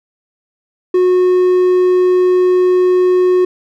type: tone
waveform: triangle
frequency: 364.6 Hz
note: F#4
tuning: 25 cents flat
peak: -6 dBFS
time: 0.94-3.45 s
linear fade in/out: 5 ms
effects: none